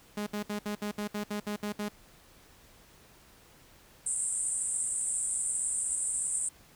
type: tone bursts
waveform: sawtooth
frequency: 207.7 Hz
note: G#3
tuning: in tune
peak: -28 dBFS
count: 11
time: 0.17-1.886 s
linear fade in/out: 5 ms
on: 96 ms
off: 66 ms
type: band-pass noise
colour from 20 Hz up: white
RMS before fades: -32 dBFS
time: 4.06-6.49 s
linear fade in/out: 5 ms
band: 7900 to 9100 Hz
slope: 96 dB/octave
effects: pink hiss -58 dBFS RMS until 6.75 s